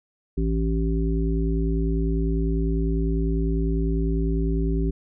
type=harmonic tone; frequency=55 Hz; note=A1; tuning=in tune; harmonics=1 / 3 / 5 / 7; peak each=-22 / -27 / -29 / -30 dBFS; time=0.37-4.91 s; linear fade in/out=10 ms; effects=none

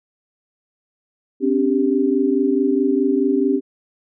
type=chord; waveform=sine; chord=C suspended second; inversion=none; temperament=equal with one note detuned; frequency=261.6 / 286.3 / 392 Hz; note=C4 / D4 / G4; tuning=0 / -44 / 0 cents; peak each=-19 dBFS; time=1.4-3.61 s; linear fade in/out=50 ms; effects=none

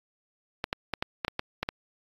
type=clicks; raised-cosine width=0.3 ms; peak=-12 dBFS; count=9; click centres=0.641 / 0.729 / 0.937 / 1.025 / 1.248 / 1.281 / 1.394 / 1.63 / 1.689 s; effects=AAC 32 kbps

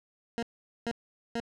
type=tone bursts; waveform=20% pulse; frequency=233.1 Hz; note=A#3; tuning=in tune; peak=-25 dBFS; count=3; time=0.38-1.401 s; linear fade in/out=0 ms; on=47 ms; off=440 ms; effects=low-pass 6000 Hz 12 dB/octave

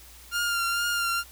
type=tone with vibrato; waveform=sawtooth; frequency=1396.9 Hz; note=F6; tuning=in tune; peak=-21 dBFS; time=0.31-1.24 s; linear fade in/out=50 ms; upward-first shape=triangle; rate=2.2 Hz; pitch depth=30 cents each way; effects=added 60 Hz sine -51 dBFS peak until 1.31 s + white hiss -50 dBFS RMS until 1.31 s

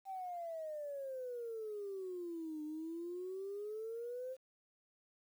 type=exponential two-way sweep; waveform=sine; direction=down then up; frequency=784 to 301.2 to 527 Hz; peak=-40 dBFS; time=0.05-4.37 s; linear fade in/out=50 ms; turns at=2.63 s; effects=tanh soft clip ceiling -36 dBFS + 11-bit

